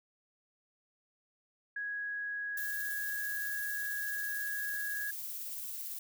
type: tone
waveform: sine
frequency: 1661.2 Hz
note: G#6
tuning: in tune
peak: -35 dBFS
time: 1.76-5.11 s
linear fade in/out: 5 ms
type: noise with tremolo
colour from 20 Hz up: violet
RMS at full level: -40 dBFS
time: 2.57-5.99 s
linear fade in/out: 5 ms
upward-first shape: triangle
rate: 18 Hz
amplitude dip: 25%
effects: none